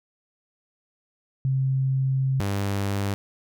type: tone pair in turn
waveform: sine / sawtooth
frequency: 133.1 / 99.71 Hz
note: C3 / G2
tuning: +30 / +30 cents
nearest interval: perfect fourth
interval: 500 cents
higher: first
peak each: -20 dBFS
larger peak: neither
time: 1.45-2.4 / 2.4-3.14 s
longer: first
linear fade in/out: 0 ms
effects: none